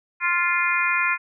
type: harmonic tone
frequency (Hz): 349.2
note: F4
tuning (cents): 0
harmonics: 3 / 4 / 5 / 6 / 7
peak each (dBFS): -26 / -25 / -27 / -25 / -24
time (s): 0.2-1.18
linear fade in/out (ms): 50
effects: none